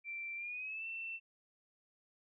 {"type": "tone with pitch glide", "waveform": "sine", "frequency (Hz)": [2349, 2683], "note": ["D7", "E7"], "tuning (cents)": [0, 30], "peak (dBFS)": -40, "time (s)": [0.04, 1.2], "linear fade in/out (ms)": 50, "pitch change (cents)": 230, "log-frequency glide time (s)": [0.36, 0.86], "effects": []}